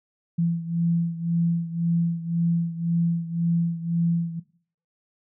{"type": "beating tone pair", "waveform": "sine", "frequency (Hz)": [168.3, 170.2], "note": ["E3", "F3"], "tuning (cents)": [36, -44], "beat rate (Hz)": 1.9, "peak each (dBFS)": [-23, -27], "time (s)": [0.38, 4.4], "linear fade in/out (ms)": 10, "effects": ["noise-tail reverb RT60 0.5 s tail -18 dB re dry"]}